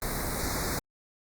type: band-stop noise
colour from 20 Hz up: pink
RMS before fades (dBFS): -31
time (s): 0.02-0.79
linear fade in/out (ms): 2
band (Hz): 2300 to 3800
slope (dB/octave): 96
effects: Opus 32 kbps